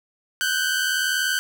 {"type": "tone pair together", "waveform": "sawtooth", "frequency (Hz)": [1487.6, 1568], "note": ["F#6", "G6"], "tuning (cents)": [9, 0], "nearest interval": "minor second", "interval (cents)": 91, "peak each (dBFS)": -20, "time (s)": [0.41, 1.39], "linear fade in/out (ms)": 0, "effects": []}